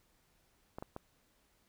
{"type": "clicks", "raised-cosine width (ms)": 1, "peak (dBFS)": -28, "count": 3, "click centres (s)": [0.785, 0.825, 0.964], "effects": ["pink hiss -72 dBFS RMS until 1.68 s"]}